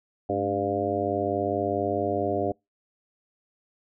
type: harmonic tone with a mistuned harmonic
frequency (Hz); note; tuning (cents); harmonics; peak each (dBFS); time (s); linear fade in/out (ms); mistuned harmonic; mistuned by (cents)
100.1; G2; +37; 1 / 2 / 3 / 4 / 5 / 6 / 7; -35 / -36 / -31 / -30 / -32 / -30 / -30; 0.29-2.52; 5; 2; +130
effects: noise-tail reverb RT60 0.2 s tail -26 dB re dry